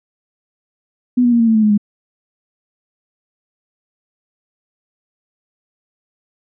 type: tone with pitch steps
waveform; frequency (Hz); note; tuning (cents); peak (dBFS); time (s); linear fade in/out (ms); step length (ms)
sine; 247.8 / 241.4 / 235.2 / 229.2 / 223.3 / 217.6 / 212 / 206.6; B3 / B3 / A#3 / A#3 / A3 / A3 / G#3 / G#3; +6 / -39 / +16 / -29 / +26 / -19 / +36 / -9; -9; 1.17-1.778; 10; 76
effects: none